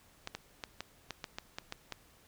clicks, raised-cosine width 0.2 ms, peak -21 dBFS, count 10, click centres 0.274 / 0.35 / 0.638 / 0.806 / 1.107 / 1.242 / 1.385 / 1.585 / 1.724 / 1.923 s, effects pink hiss -63 dBFS RMS until 2.27 s

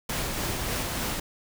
pink noise with tremolo, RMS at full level -29 dBFS, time 0.09-1.2 s, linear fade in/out 5 ms, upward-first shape sine, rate 3.4 Hz, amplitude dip 25%, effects none

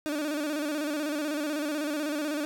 30% pulse tone with vibrato, 298.4 Hz, D4, 28 cents sharp, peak -26 dBFS, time 0.06-2.45 s, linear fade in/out 0 ms, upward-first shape square, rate 16 Hz, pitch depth 63 cents each way, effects none

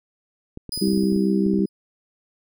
clicks, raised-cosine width 3 ms, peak -21 dBFS, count 12, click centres 0.574 / 0.693 / 0.776 / 0.879 / 0.932 / 0.975 / 1.034 / 1.124 / 1.162 / 1.464 / 1.538 / 1.59 s
sawtooth tone with exponential decay, 4978 Hz, D#8, in tune, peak -22 dBFS, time 0.72-1.69 s, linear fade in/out 2 ms, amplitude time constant 210 ms
harmonic tone, 65.3 Hz, C2, 3 cents flat, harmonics 3 / 4 / 5 / 6, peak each -19 / -30 / -23 / -25 dBFS, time 0.81-1.66 s, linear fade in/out 10 ms
effects none

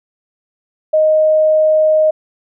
sine tone, 622.3 Hz, D#5, in tune, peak -8 dBFS, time 0.93-2.11 s, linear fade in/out 10 ms, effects none

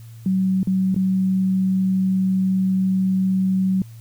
sine tone with dropouts, 188.7 Hz, F#3, 34 cents sharp, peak -16 dBFS, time 0.26-3.82 s, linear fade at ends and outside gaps 2 ms, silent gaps 0.631-0.672 / 0.945-0.962 s, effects added 114 Hz sine -37 dBFS peak until 4 s + white hiss -54 dBFS RMS until 4 s

